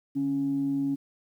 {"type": "tone pair together", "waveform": "sine", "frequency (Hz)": [146.69, 277.2], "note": ["D3", "C#4"], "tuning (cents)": [-2, 0], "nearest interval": "major seventh", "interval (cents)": 1102, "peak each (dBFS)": [-36, -24], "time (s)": [0.15, 0.96], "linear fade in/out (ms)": 20, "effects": ["tanh soft clip ceiling -19 dBFS", "10-bit"]}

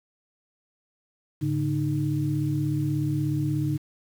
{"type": "tone cluster", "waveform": "sine", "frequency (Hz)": [107.3, 143.9, 307.4], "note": ["A2", "D3", "D#4"], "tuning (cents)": [-43, -35, -21], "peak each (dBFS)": [-31, -25, -28], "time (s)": [1.41, 3.78], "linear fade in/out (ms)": 20, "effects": ["8-bit"]}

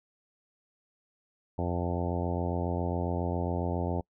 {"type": "harmonic tone with a mistuned harmonic", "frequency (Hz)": 87.31, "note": "F2", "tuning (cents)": 0, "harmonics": [1, 2, 3, 4, 5, 6, 7, 8, 9, 10], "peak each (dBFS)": [-32, -35, -37, -38, -39, -40, -40, -41, -42, -42], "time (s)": [1.58, 4.01], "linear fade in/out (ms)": 5, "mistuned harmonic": 10, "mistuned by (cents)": 18, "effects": ["noise-tail reverb RT60 0.1 s tail -26 dB re dry"]}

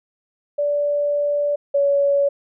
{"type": "tone pair in turn", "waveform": "sine", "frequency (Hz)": [581, 564.1], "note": ["D5", "C#5"], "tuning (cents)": [-19, 30], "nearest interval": "minor second", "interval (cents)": 51, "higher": "first", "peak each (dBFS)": [-17, -14], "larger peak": "second", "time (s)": [[0.58, 1.56], [1.74, 2.29]], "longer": "first", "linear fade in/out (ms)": 10, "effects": []}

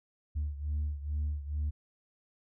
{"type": "beating tone pair", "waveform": "sine", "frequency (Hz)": [73.6, 75.9], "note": ["D2", "D#2"], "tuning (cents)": [4, -42], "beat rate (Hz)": 2.3, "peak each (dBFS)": [-31, -35], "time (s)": [0.35, 1.71], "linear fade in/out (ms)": 20, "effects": ["tanh soft clip ceiling -27 dBFS"]}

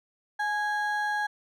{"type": "ring-modulated tone", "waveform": "triangle", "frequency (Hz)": 1244.5, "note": "D#6", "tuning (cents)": 0, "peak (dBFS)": -21, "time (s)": [0.39, 1.27], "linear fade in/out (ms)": 10, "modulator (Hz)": 405, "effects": []}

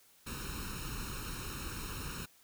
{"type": "noise with comb filter", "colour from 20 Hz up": "pink", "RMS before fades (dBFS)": -41, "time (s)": [0.26, 2.26], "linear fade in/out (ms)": 10, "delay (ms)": 0.74, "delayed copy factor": 0.85, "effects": ["white hiss -64 dBFS RMS until 2.43 s"]}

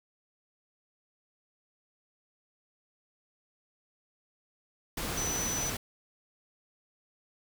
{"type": "tone in noise", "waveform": "sine", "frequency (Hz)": 5990, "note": "F#8", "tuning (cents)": 20, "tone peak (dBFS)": -32, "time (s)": [5.17, 5.7], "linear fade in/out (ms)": 5, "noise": "pink", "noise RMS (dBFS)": -35, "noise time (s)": [4.97, 5.77], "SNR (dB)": 0, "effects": []}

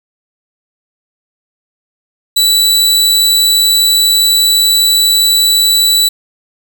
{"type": "tone", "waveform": "sawtooth", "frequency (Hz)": 3951, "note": "B7", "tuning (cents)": 0, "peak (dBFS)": -4, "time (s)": [2.36, 6.09], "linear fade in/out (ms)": 10, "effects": []}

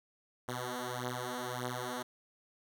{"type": "beating tone pair", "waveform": "5% pulse", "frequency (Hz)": [123.47, 125.17], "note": ["B2", "B2"], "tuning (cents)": [0, 24], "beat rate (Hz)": 1.7, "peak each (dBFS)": -28, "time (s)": [0.48, 2.03], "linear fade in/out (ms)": 10, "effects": []}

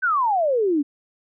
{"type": "exponential sweep", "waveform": "sine", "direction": "down", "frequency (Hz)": [1564, 273.8], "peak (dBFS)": -17, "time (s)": [0.02, 0.83], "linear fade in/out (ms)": 20, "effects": []}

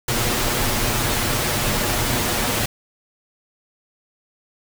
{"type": "noise with comb filter", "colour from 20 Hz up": "pink", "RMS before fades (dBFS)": -21, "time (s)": [0.08, 2.66], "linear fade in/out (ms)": 5, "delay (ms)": 8.4, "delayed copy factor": 0.55, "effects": []}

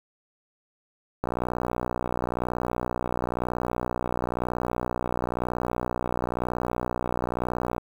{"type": "click train", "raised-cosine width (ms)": 1, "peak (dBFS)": -13, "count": 400, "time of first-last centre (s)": [1.24, 7.781], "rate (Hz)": 61, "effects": ["7-bit"]}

